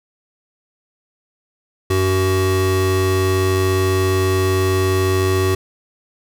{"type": "tone pair together", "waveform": "square", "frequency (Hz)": [94.3, 376.9], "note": ["F#2", "F#4"], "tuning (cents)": [33, 32], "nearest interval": "2 octaves", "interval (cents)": 2399, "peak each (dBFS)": -18, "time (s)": [1.9, 5.55], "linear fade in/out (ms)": 5, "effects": []}